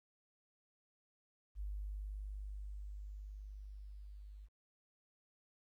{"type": "tone with level ramp", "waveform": "sine", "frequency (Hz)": 50.4, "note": "G1", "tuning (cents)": 49, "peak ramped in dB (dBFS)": [-39, -50], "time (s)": [1.55, 4.49], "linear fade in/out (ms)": 50, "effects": ["13-bit"]}